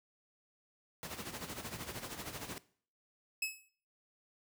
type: noise with tremolo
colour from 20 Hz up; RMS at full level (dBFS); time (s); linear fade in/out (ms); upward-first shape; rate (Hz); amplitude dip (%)
pink; -41; 1.03-2.58; 0; sine; 13; 65
type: tone with exponential decay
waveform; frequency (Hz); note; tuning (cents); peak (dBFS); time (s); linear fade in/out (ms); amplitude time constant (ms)
sawtooth; 2584; E7; -35; -28; 3.42-3.69; 5; 58
effects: noise-tail reverb RT60 0.5 s tail -19 dB re dry + high-pass 80 Hz 12 dB/octave